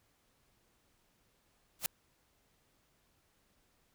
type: noise with exponential growth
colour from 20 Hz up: white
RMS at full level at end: -28 dBFS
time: 1.79-1.86 s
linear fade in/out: 1 ms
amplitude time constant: 15 ms
effects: pink hiss -73 dBFS RMS until 3.94 s